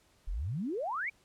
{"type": "exponential sweep", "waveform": "sine", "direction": "up", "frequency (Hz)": [34.65, 2415], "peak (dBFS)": -32, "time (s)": [0.27, 1.1], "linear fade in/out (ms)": 10, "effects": ["pink hiss -67 dBFS RMS until 1.24 s", "low-pass 11000 Hz 12 dB/octave"]}